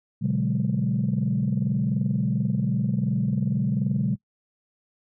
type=chord; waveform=sine; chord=G# half-diminished seventh; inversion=first; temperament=equal with one note detuned; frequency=123.47 / 143.98 / 185 / 207.7 Hz; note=B2 / D3 / F#3 / G#3; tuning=0 / -34 / 0 / 0 cents; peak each=-26 dBFS; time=0.21-4.16 s; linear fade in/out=20 ms; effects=noise-tail reverb RT60 0.1 s tail -23 dB re dry + tanh soft clip ceiling -14 dBFS